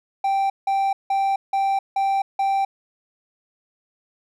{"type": "tone bursts", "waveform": "triangle", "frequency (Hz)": 783, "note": "G5", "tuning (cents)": -2, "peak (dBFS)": -16, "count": 6, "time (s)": [0.24, 2.65], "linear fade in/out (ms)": 5, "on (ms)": 260, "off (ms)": 170, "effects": []}